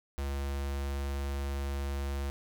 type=tone with notch filter; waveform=square; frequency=69.6 Hz; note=C#2; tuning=8 cents sharp; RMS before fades=-34 dBFS; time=0.18-2.3 s; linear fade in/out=0 ms; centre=170 Hz; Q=1.8; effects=none